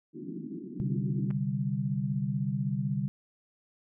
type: band-pass noise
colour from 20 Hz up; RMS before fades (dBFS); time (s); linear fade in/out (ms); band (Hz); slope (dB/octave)
white; -40; 0.13-1.34; 50; 150 to 370; 96
type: chord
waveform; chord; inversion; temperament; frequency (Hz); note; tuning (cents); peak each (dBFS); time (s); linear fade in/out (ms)
sine; C suspended second; none; equal; 130.81 / 146.83 / 196; C3 / D3 / G3; 0 / 0 / 0; -32; 0.8-3.08; 0
type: clicks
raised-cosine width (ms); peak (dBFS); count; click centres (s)
0.5; -35 / -33; 2; 1.305 / 1.31
effects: none

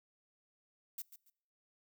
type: noise with echo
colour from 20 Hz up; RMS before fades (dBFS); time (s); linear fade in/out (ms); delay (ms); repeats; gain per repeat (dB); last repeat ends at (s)
violet; -42; 0.98-1.02; 5; 140; 2; -12; 1.3
effects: noise-tail reverb RT60 0.7 s tail -25 dB re dry

